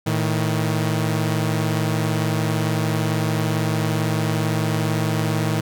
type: tone pair together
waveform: sawtooth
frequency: 111.3 / 158.04 Hz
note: A2 / D#3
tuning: +20 / +27 cents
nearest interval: tritone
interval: 607 cents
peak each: -18 dBFS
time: 0.06-5.61 s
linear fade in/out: 10 ms
effects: none